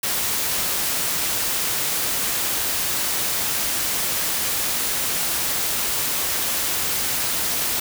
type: noise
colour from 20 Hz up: white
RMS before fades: -23 dBFS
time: 0.03-7.8 s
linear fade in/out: 5 ms
effects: none